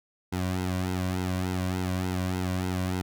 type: tone with flanger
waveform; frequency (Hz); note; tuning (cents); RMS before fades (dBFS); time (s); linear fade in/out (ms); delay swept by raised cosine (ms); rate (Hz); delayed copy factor
sawtooth; 92; F#2; -9; -29; 0.32-3.02; 10; 1.7 to 2.37; 3.4; -0.85
effects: none